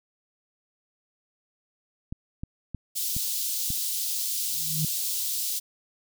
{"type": "clicks", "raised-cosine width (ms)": 5, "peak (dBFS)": -21, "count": 5, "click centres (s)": [2.125, 2.435, 2.747, 3.166, 3.704]}
{"type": "high-pass noise", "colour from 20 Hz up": "white", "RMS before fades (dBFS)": -29, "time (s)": [2.95, 5.6], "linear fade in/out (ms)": 20, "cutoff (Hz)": 3600, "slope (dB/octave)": 24}
{"type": "tone with exponential growth", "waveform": "sine", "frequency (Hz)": 155.56, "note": "D#3", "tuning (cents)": 0, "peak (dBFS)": -22, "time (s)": [4.48, 4.85], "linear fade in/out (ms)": 2, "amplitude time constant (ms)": 79}
{"effects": []}